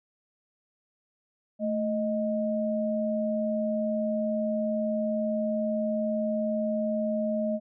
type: tone pair together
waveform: sine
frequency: 220 / 622.3 Hz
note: A3 / D#5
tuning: 0 / 0 cents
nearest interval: octave + tritone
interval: 1800 cents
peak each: -28 dBFS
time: 1.59-7.6 s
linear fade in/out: 50 ms
effects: none